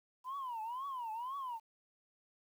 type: tone with vibrato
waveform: sine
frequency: 987.8 Hz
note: B5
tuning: in tune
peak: -37 dBFS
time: 0.24-1.6 s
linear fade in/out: 50 ms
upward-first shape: triangle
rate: 2 Hz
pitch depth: 250 cents each way
effects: tanh soft clip ceiling -36 dBFS + 11-bit